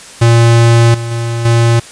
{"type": "tone with level steps", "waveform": "square", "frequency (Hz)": 116.7, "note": "A#2", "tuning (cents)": 2, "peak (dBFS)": [-5, -18, -15, -7], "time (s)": [0.21, 1.8], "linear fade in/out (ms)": 10, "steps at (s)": [0.94, 1.11, 1.45], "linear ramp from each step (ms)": 5, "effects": ["white hiss -33 dBFS RMS until 1.91 s", "resampled to 22050 Hz"]}